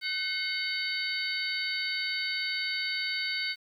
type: harmonic tone with a mistuned harmonic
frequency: 757 Hz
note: F#5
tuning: 39 cents sharp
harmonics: 2 / 3 / 4 / 5 / 6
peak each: -38 / -33 / -40 / -39 / -33 dBFS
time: 0.01-3.56 s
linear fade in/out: 50 ms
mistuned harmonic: 3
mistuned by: -86 cents
effects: 10-bit